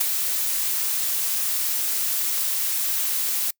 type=noise with ADSR envelope; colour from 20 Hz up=blue; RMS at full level=-18 dBFS; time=0-3.51 s; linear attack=11 ms; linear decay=13 ms; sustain=-6 dB; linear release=7 ms; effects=noise-tail reverb RT60 0.1 s tail -26 dB re dry